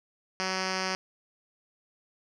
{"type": "tone with low-pass filter", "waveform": "5% pulse", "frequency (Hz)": 187.9, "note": "F#3", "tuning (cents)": 27, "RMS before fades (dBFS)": -31, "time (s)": [0.4, 0.95], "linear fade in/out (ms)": 0, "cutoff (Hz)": 4900, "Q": 3.1, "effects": []}